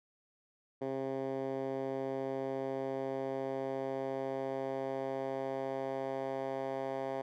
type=tone with band-pass filter sweep; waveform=10% pulse; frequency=134.2 Hz; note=C3; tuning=44 cents sharp; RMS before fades=-37 dBFS; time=0.81-7.22 s; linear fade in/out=10 ms; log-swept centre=410 to 640 Hz; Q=1.2; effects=none